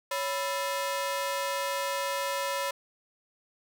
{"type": "ring-modulated tone", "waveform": "sawtooth", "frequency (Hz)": 774, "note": "G5", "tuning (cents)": -22, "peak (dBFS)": -22, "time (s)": [0.11, 2.71], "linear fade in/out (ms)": 5, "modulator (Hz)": 217, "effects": []}